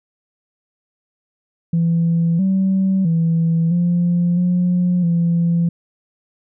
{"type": "tone with pitch steps", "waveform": "sine", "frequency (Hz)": [167.4, 191.2, 165.1, 174.2, 178.6, 169.7], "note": ["E3", "G3", "E3", "F3", "F3", "F3"], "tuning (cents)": [27, -43, 3, -4, 39, -49], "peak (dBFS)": -12, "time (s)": [1.73, 5.69], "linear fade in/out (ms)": 5, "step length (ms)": 660, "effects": ["tanh soft clip ceiling -10 dBFS"]}